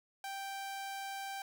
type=tone; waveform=sawtooth; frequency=784 Hz; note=G5; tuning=in tune; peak=-36 dBFS; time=0.24-1.42 s; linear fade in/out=2 ms; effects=none